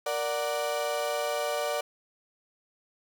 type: chord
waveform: 35% pulse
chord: Bb augmented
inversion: none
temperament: equal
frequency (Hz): 466.2 / 587.3 / 740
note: Bb4 / D5 / F#5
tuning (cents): 0 / 0 / 0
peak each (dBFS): -33 / -28 / -33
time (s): 0.06-1.81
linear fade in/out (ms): 5
effects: 9-bit